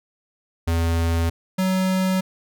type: tone pair in turn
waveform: square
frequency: 83.3 / 187.42 Hz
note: E2 / F#3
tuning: +19 / +23 cents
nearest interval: octave + major second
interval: 1404 cents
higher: second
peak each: -19 dBFS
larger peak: neither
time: 0.67-1.3 / 1.58-2.21 s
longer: neither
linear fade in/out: 10 ms
effects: none